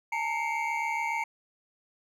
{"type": "tone cluster", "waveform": "triangle", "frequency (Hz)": [849, 916, 2129, 2279], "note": ["G#5", "A#5", "C7", "C#7"], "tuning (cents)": [38, -31, 30, 47], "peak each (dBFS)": [-35, -29, -33, -33], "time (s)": [0.12, 1.24], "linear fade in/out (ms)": 5, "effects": []}